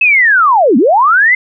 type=linear two-way sweep; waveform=sine; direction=down then up; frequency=2637 to 209.1 to 2099 Hz; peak=-5 dBFS; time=0.01-1.35 s; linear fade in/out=5 ms; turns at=0.77 s; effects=none